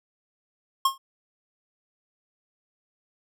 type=tone with exponential decay; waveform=square; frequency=1076 Hz; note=C6; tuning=48 cents sharp; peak=-16 dBFS; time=0.85-0.98 s; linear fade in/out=5 ms; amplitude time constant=28 ms; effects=none